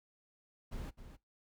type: noise with echo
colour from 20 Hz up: brown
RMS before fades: -42 dBFS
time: 0.71-0.91 s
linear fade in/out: 20 ms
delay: 260 ms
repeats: 1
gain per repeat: -10 dB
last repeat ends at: 1.17 s
effects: noise-tail reverb RT60 0.2 s tail -21 dB re dry